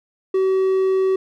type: tone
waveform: triangle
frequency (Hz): 380.1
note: F#4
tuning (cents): +47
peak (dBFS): -13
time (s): 0.34-1.16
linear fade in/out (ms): 5
effects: none